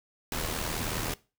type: noise with amplitude modulation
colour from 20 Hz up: pink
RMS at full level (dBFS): -30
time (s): 0.32-1.14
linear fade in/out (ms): 2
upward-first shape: sine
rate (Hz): 79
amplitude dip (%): 55
effects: noise-tail reverb RT60 0.3 s tail -20 dB re dry